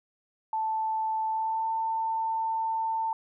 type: tone with pitch glide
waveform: sine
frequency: 880 to 894.9 Hz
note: A5 to A5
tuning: 0 to +29 cents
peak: -26 dBFS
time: 0.53-3.13 s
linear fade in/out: 2 ms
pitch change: +29 cents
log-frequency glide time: 1.28-1.7 s
effects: none